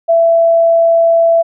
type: tone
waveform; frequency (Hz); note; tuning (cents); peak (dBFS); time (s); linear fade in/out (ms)
sine; 667; E5; +20; -6; 0.08-1.43; 20
effects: none